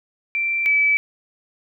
sine tone pair in turn, 2349 / 2301 Hz, D7 / D7, 0 / -36 cents, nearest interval unison, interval 36 cents, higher first, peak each -19 / -14 dBFS, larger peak second, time 0.35-0.66 / 0.66-0.97 s, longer neither, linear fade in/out 0 ms, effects none

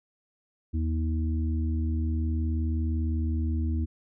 harmonic tone, 79.5 Hz, D#2, 38 cents sharp, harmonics 1 / 3 / 4, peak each -25 / -34 / -37 dBFS, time 0.73-3.86 s, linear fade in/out 20 ms, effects none

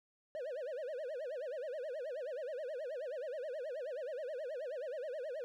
triangle tone with vibrato, 554 Hz, C#5, 1 cent flat, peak -37 dBFS, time 0.35-5.44 s, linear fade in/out 0 ms, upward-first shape sine, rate 9.4 Hz, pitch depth 250 cents each way, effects none

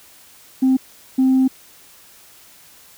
sine tone bursts at uneven times, 261.6 Hz, C4, in tune, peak -10 dBFS, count 2, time 0.62-0.77 / 1.18-1.48 s, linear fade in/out 10 ms, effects tanh soft clip ceiling -9 dBFS + white hiss -47 dBFS RMS until 2.97 s

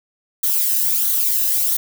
violet noise with flanger, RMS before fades -18 dBFS, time 0.43-1.77 s, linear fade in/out 5 ms, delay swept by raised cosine 0.39 to 0.91 ms, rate 1.5 Hz, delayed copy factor -0.5, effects none

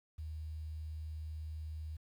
sine tone with quantisation, 78 Hz, D#2, 5 cents sharp, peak -40 dBFS, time 0.18-1.97 s, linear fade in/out 10 ms, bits 11, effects none

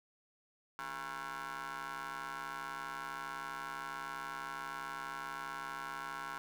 20% pulse ring-modulated tone, 132.3 Hz, C3, 20 cents sharp, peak -33 dBFS, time 0.79-6.38 s, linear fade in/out 0 ms, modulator 1220 Hz, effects none

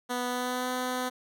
10% pulse tone with pitch glide, 246.9 to 252.5 Hz, B3 to B3, 0 to +39 cents, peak -21 dBFS, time 0.09-1.1 s, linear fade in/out 20 ms, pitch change +39 cents, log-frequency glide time 0.27-0.7 s, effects none

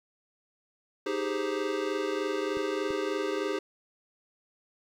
square chord, Ab major seventh, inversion second, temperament equal, 311.1 / 392 / 415.3 / 523.3 Hz, Eb4 / G4 / Ab4 / C5, 0 / 0 / 0 / 0 cents, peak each -36 / -33 / -35 / -37 dBFS, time 1.06-3.59 s, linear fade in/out 5 ms
clicks, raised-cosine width 3 ms, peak -31 dBFS, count 2, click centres 2.571 / 2.906 s
effects low-pass 5000 Hz 12 dB/octave + 10-bit

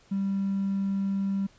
triangle tone with hard clipping, 196 Hz, G3, in tune, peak -25 dBFS, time 0.11-1.47 s, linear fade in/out 10 ms, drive 3 dB, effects pink hiss -59 dBFS RMS until 1.58 s + resampled to 16000 Hz

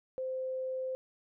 sine tone, 519 Hz, C5, 14 cents flat, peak -33 dBFS, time 0.18-0.95 s, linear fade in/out 0 ms, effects none

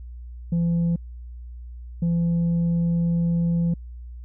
sine tone pair in turn, 169.8 / 169.8 Hz, F3 / F3, -48 / -48 cents, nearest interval unison, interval 0 cents, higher neither, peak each -16 dBFS, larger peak neither, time 0.52-0.96 / 2.02-3.74 s, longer second, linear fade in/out 5 ms, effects tanh soft clip ceiling -18 dBFS + added 60 Hz sine -35 dBFS peak until 4.24 s

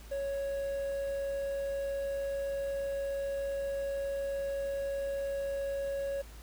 triangle tone with quantisation, 554.4 Hz, C#5, in tune, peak -30 dBFS, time 0.11-6.22 s, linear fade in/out 10 ms, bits 9, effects added 54 Hz sine -47 dBFS peak until 6.42 s + pink hiss -55 dBFS RMS until 6.42 s

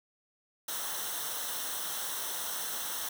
white noise with comb filter, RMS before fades -36 dBFS, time 0.68-3.09 s, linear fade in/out 5 ms, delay 0.42 ms, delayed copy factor -0.7, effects none

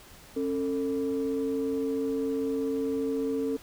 sine tone pair together, 272.5 / 447.6 Hz, C#4 / A4, -29 / +30 cents, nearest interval major sixth, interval 859 cents, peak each -28 dBFS, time 0.36-3.57 s, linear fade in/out 10 ms, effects tanh soft clip ceiling -21 dBFS + pink hiss -51 dBFS RMS until 3.62 s

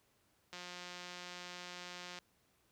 click train, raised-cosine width 0.2 ms, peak -30 dBFS, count 296, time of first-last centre 0.53-2.187 s, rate 178 Hz, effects pink hiss -74 dBFS RMS until 2.71 s + high-pass 60 Hz 12 dB/octave

